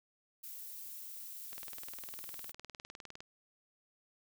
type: noise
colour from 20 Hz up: violet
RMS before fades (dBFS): -47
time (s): 0.43-2.52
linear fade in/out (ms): 10
type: click train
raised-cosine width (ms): 0.2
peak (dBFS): -30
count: 34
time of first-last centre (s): 1.53-3.205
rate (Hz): 19.7
effects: none